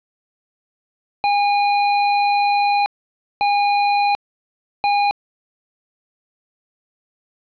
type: tone bursts at uneven times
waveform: square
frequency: 815 Hz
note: G#5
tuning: 33 cents flat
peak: -15 dBFS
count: 3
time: 1.24-2.86 / 3.41-4.15 / 4.84-5.11 s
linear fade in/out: 0 ms
effects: resampled to 11025 Hz + 9-bit